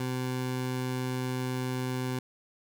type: tone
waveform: 20% pulse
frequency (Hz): 127.7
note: C3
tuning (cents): -42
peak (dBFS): -25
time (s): 0-2.19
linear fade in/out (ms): 2
effects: none